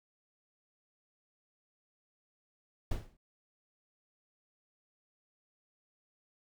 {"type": "noise with exponential decay", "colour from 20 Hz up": "brown", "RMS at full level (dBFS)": -30, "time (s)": [2.91, 3.17], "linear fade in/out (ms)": 5, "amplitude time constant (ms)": 55, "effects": []}